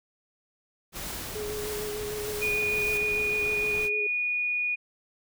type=noise; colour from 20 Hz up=pink; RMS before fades=-39 dBFS; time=0.92-3.9 s; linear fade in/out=50 ms
type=noise with tremolo; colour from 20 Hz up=white; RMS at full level=-38 dBFS; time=0.95-2.98 s; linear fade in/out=10 ms; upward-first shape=triangle; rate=1.6 Hz; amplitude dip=55%
type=tone with vibrato; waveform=sine; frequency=420.5 Hz; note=G#4; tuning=22 cents sharp; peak=-32 dBFS; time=1.35-4.07 s; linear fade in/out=5 ms; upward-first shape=square; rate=6.6 Hz; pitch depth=18 cents each way
type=tone; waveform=sine; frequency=2456 Hz; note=D#7; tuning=23 cents flat; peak=-25 dBFS; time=2.41-4.76 s; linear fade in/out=20 ms
effects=none